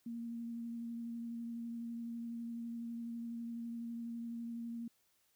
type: tone with vibrato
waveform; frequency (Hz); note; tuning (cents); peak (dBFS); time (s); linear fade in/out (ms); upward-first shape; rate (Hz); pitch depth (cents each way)
sine; 233.1; A#3; 0; -40; 0.06-4.88; 5; triangle; 12; 17
effects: white hiss -75 dBFS RMS until 5.35 s